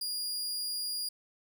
sawtooth tone, 4844 Hz, D#8, 47 cents flat, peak -30 dBFS, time 0.01-1.09 s, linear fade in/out 5 ms, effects none

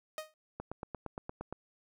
sawtooth tone with exponential decay, 622.3 Hz, D#5, in tune, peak -31 dBFS, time 0.18-0.34 s, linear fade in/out 1 ms, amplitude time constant 33 ms
click train, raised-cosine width 1 ms, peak -25 dBFS, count 9, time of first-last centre 0.6-1.526 s, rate 8.64 Hz
effects none

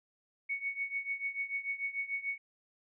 sine tone with tremolo, 2223 Hz, C#7, 4 cents sharp, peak -30 dBFS, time 0.49-2.38 s, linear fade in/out 10 ms, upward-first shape triangle, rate 6.8 Hz, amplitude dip 90%, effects none

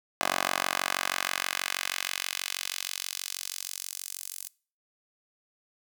10% pulse tone with high-pass filter sweep, 46.25 Hz, F#1, in tune, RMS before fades -33 dBFS, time 0.21-4.48 s, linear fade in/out 0 ms, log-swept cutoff 790 to 8700 Hz, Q 0.9, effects noise-tail reverb RT60 0.4 s tail -22 dB re dry

